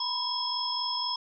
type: tone cluster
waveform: sine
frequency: 960 / 1004 / 3313 / 5230 Hz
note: B5 / B5 / G#7 / E8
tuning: -49 / +28 / -5 / -15 cents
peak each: -37 / -35 / -34 / -31 dBFS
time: 0-1.16 s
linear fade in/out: 5 ms
effects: none